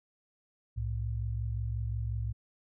sine tone pair together, 64.41 / 110 Hz, C2 / A2, -27 / 0 cents, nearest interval major sixth, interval 927 cents, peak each -34 / -33 dBFS, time 0.76-2.33 s, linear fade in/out 20 ms, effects none

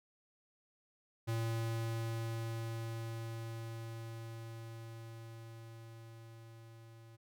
square tone with level ramp, 114 Hz, A#2, 38 cents flat, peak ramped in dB -34 to -55 dBFS, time 1.27-7.17 s, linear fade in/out 20 ms, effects none

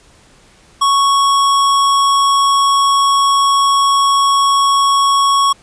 square tone, 1108.7 Hz, C#6, in tune, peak -10 dBFS, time 0.81-5.53 s, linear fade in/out 10 ms, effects pink hiss -47 dBFS RMS until 5.62 s + resampled to 22050 Hz

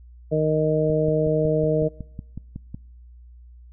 harmonic tone, 155.1 Hz, D#3, 5 cents flat, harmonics 1 / 2 / 3 / 4, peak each -23 / -28 / -22 / -24 dBFS, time 0.31-1.89 s, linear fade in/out 20 ms
click train, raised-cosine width 5 ms, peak -20 dBFS, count 11, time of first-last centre 0.9-2.745 s, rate 5.42 Hz
effects noise-tail reverb RT60 1.0 s tail -26 dB re dry + added 60 Hz sine -43 dBFS peak until 3.72 s

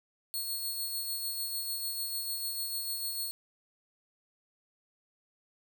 10% pulse tone with tremolo, 4328 Hz, C#8, 42 cents flat, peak -25 dBFS, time 0.34-3.31 s, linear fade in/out 0 ms, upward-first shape sine, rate 6.7 Hz, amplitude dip 35%, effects 9-bit

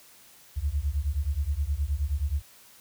sine beating tone pair, 67.3 / 76.8 Hz, C2 / D#2, +49 / -22 cents, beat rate 9.5 Hz, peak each -28 dBFS, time 0.56-2.42 s, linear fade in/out 20 ms, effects white hiss -54 dBFS RMS until 2.8 s

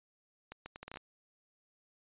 accelerating click train, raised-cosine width 0.3 ms, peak -28 dBFS, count 9, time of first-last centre 0.52-0.972 s, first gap 140 ms, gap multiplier 0.71, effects resampled to 8000 Hz

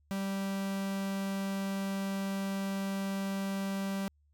45% pulse tone, 195.3 Hz, G3, 6 cents flat, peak -32 dBFS, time 0.11-4.08 s, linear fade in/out 0 ms, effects added 73 Hz sine -65 dBFS peak until 4.33 s

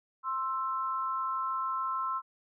sine tone pair together, 1051 / 1324.2 Hz, C6 / E6, +7 / +7 cents, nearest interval major third, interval 400 cents, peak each -32 / -33 dBFS, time 0.23-2.22 s, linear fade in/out 50 ms, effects none

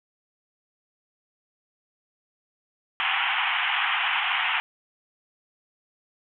white band-pass noise, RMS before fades -25 dBFS, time 3-4.6 s, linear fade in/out 0 ms, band 740 to 3200 Hz, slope 96 dB/octave, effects none

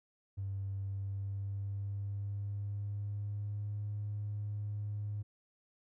triangle tone with pitch glide, 98 to 103.77 Hz, G2 to G#2, 0 to -1 cents, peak -32 dBFS, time 0.37-5.23 s, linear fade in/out 20 ms, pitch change +99 cents, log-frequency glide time 0.83-3.86 s, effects tanh soft clip ceiling -33 dBFS

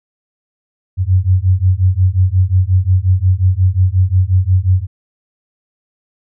sine beating tone pair, 90.2 / 95.8 Hz, F#2 / G2, -44 / -39 cents, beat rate 5.6 Hz, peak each -12 dBFS, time 0.97-4.87 s, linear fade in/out 50 ms, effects none

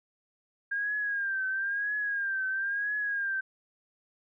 sine tone with vibrato, 1611 Hz, G6, 47 cents sharp, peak -28 dBFS, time 0.71-3.41 s, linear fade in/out 10 ms, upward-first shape triangle, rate 1 Hz, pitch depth 92 cents each way, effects none

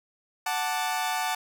sawtooth chord, D major, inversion first, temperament equal, 740 / 880 / 1174.7 Hz, F#5 / A5 / D6, 0 / 0 / 0 cents, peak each -26 / -26 / -31 dBFS, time 0.46-1.35 s, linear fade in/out 5 ms, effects none

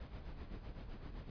brown noise with tremolo, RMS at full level -45 dBFS, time 0-1.3 s, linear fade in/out 2 ms, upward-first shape sine, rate 7.8 Hz, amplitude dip 60%, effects resampled to 11025 Hz

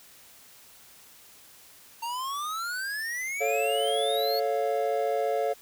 square exponential sweep, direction up, 912 to 4435 Hz, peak -31 dBFS, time 2.02-4.4 s, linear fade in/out 10 ms
triangle chord, A augmented, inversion none, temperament equal, 440 / 554.4 / 698.5 Hz, A4 / C#5 / E#5, 0 / 0 / 0 cents, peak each -27 dBFS, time 3.4-5.54 s, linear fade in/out 20 ms
effects white hiss -53 dBFS RMS until 5.61 s

